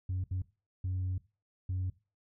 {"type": "tone bursts at uneven times", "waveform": "sine", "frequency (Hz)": 92.5, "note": "F#2", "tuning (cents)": 0, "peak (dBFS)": -29, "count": 4, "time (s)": [[0.09, 0.24], [0.31, 0.42], [0.84, 1.18], [1.69, 1.9]], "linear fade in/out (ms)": 5, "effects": ["noise-tail reverb RT60 0.3 s tail -19 dB re dry", "tanh soft clip ceiling -29 dBFS"]}